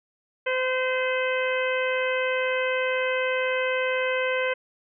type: harmonic tone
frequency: 514 Hz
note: C5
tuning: 31 cents flat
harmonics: 1 / 2 / 3 / 4 / 5 / 6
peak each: -25 / -33 / -30 / -31 / -32 / -38 dBFS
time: 0.46-4.54 s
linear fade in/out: 10 ms
effects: none